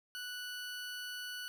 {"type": "tone", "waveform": "20% pulse", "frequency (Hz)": 1480, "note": "F#6", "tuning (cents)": 0, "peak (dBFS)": -36, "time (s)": [0.15, 1.48], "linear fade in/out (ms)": 0, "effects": []}